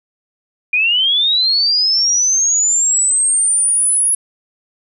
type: linear sweep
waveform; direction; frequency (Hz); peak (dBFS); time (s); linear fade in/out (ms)
sine; up; 2402 to 10580; -11; 0.73-4.15; 5
effects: none